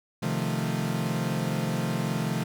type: chord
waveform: 40% pulse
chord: F dominant seventh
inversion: second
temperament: equal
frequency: 130.81 / 155.56 / 174.61 / 220 Hz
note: C3 / Eb3 / F3 / A3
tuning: 0 / 0 / 0 / 0 cents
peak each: -31 dBFS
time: 0.22-2.44 s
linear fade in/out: 10 ms
effects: none